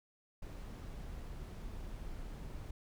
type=noise; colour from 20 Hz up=brown; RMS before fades=-45 dBFS; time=0.42-2.71 s; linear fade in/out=5 ms; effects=none